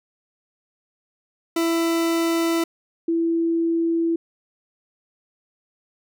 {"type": "tone pair in turn", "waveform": ["40% pulse", "sine"], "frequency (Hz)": [332.5, 332.5], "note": ["E4", "E4"], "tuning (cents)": [15, 15], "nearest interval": "unison", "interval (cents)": 0, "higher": "neither", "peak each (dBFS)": -18, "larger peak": "neither", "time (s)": [[1.56, 2.64], [3.08, 4.16]], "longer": "neither", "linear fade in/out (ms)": 5, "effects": []}